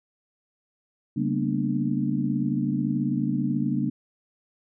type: tone cluster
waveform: sine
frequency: 140.7 / 195.1 / 228.3 / 246.6 / 295.7 Hz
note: C#3 / G3 / A#3 / B3 / D4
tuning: +26 / -8 / -36 / -2 / +12 cents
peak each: -29 dBFS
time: 1.16-3.9 s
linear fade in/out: 10 ms
effects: none